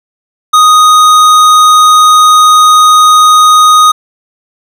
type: tone with tanh clipping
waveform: sine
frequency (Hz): 1244.5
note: D#6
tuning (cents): 0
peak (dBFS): -3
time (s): 0.53-3.92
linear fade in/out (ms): 10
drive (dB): 17
effects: none